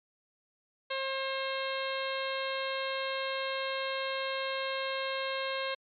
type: harmonic tone with a mistuned harmonic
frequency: 535 Hz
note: C5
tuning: 38 cents sharp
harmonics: 1 / 2 / 3 / 4 / 5 / 6 / 7 / 8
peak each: -35 / -38 / -40 / -41 / -42 / -43 / -43 / -44 dBFS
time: 0.9-5.75 s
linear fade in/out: 10 ms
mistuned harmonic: 8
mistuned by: -39 cents
effects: MP3 96 kbps